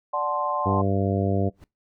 sine chord, D dominant seventh, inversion none, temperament equal with one note detuned, 587.3 / 740 / 871.9 / 1046.5 Hz, D5 / F#5 / A5 / C6, 0 / 0 / -16 / 0 cents, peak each -29 / -30 / -30 / -26 dBFS, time 0.13-0.82 s, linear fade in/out 10 ms
harmonic tone, 98 Hz, G2, in tune, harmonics 1 / 2 / 3 / 4 / 5 / 6 / 7, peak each -24 / -27 / -29 / -30 / -31 / -32 / -32 dBFS, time 0.65-1.5 s, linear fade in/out 20 ms
brown noise with exponential growth, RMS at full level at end -41 dBFS, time 1.52-1.64 s, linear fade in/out 1 ms, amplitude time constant 25 ms
effects noise-tail reverb RT60 0.2 s tail -22 dB re dry

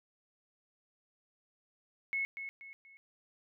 sine tone with echo, 2189 Hz, C#7, 22 cents flat, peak -31 dBFS, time 2.13-2.25 s, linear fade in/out 0 ms, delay 240 ms, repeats 3, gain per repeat -8 dB, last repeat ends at 2.97 s, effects none

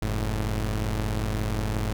sawtooth tone pair together, 45.51 / 107.9 Hz, F#1 / A2, -28 / -33 cents, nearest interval octave + minor third, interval 1495 cents, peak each -24 / -24 dBFS, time 0.02-1.93 s, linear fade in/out 0 ms, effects none

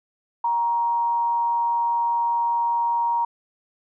sine tone with frequency modulation, 940 Hz, A#5, 14 cents sharp, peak -19 dBFS, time 0.44-3.25 s, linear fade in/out 5 ms, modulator 165 Hz, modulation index 0.22, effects none

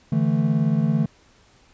triangle chord, D suspended second, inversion none, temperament equal, 146.83 / 164.81 / 220 Hz, D3 / E3 / A3, 0 / 0 / 0 cents, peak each -20 dBFS, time 0.12-1.06 s, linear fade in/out 5 ms, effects pink hiss -56 dBFS RMS until 1.73 s + resampled to 16000 Hz

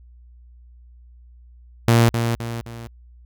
sawtooth tone with echo, 116.54 Hz, A#2, in tune, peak -8 dBFS, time 1.88-2.09 s, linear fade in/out 0 ms, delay 260 ms, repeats 3, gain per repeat -7 dB, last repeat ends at 2.87 s, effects added 60 Hz sine -44 dBFS peak until 3.25 s

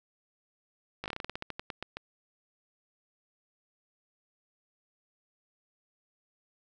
slowing click train, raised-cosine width 0.3 ms, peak -20 dBFS, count 16, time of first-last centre 1.04-1.97 s, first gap 18 ms, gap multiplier 1.16, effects none

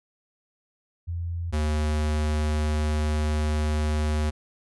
sine / square tone pair in turn, 85.5 / 76.02 Hz, F2 / D#2, -36 / -40 cents, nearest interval major second, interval 204 cents, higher first, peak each -27 / -23 dBFS, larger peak second, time 1.07-1.52 / 1.52-4.31 s, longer second, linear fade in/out 20 ms, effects resampled to 24000 Hz

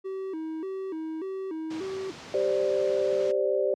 triangle tone with vibrato, 349.2 Hz, F4, in tune, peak -29 dBFS, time 0.04-2.12 s, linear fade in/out 20 ms, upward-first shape square, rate 1.7 Hz, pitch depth 160 cents each way
pink low-pass noise, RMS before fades -43 dBFS, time 1.7-3.32 s, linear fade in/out 10 ms, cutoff 6200 Hz, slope 24 dB/octave
sine chord, G suspended fourth, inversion none, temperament just, 392 / 522.7 / 588 Hz, G4 / C5 / D5, 0 / -2 / +2 cents, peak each -27 dBFS, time 2.34-3.74 s, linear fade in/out 2 ms
effects high-pass 150 Hz 12 dB/octave

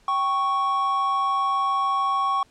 triangle tone pair together, 780.1 / 1107 Hz, G5 / C#6, -9 / -3 cents, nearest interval tritone, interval 606 cents, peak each -26 / -19 dBFS, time 0.08-2.43 s, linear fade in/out 2 ms, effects pink hiss -59 dBFS RMS until 2.5 s + low-pass 8000 Hz 12 dB/octave

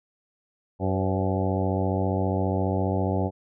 harmonic tone with a mistuned harmonic, 94.8 Hz, F#2, 43 cents sharp, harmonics 1 / 2 / 3 / 4 / 5 / 6 / 7 / 8 / 9, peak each -26 / -29 / -31 / -32 / -33 / -34 / -34 / -35 / -36 dBFS, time 0.79-3.31 s, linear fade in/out 50 ms, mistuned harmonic 5, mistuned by +54 cents, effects none

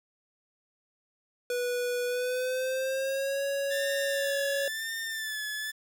square tone with pitch glide, 490 to 556.4 Hz, B4 to C#5, -14 to +6 cents, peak -29 dBFS, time 1.5-4.68 s, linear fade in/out 2 ms, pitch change +220 cents, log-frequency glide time 2.06-3.44 s
sawtooth tone with vibrato, 1761 Hz, A6, 1 cent sharp, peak -29 dBFS, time 3.7-5.72 s, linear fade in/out 20 ms, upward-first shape sine, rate 0.98 Hz, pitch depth 49 cents each way
effects 9-bit

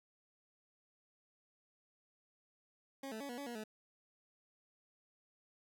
20% pulse tone with pitch steps, 272.1 / 219.2 / 281.5 / 242.2 / 283 / 238.8 / 215.8 Hz, C#4 / A3 / C#4 / B3 / C#4 / A#3 / A3, -32 / -6 / +27 / -34 / +36 / +42 / -33 cents, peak -38 dBFS, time 3.03-3.639 s, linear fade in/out 5 ms, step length 87 ms, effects none

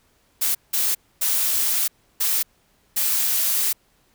blue noise bursts at uneven times, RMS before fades -21 dBFS, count 5, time 0.41-0.55 / 0.73-0.95 / 1.21-1.88 / 2.2-2.43 / 2.96-3.73 s, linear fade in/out 10 ms, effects pink hiss -62 dBFS RMS until 4.14 s

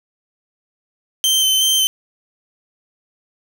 sawtooth tone with vibrato, 3100 Hz, G7, 20 cents flat, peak -10 dBFS, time 1.24-1.87 s, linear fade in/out 0 ms, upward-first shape square, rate 2.7 Hz, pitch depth 14 cents each way, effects 7-bit

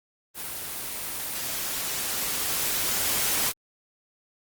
white noise with level ramp, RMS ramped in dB -35 to -24 dBFS, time 0.34-3.53 s, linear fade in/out 50 ms, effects Opus 24 kbps

